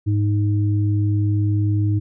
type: tone pair together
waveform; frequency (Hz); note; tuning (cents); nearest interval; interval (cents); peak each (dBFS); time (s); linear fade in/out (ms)
sine; 103.82 / 311.1; G#2 / D#4; 0 / 0; octave + perfect fifth; 1900; -16 / -25; 0.06-2; 20
effects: none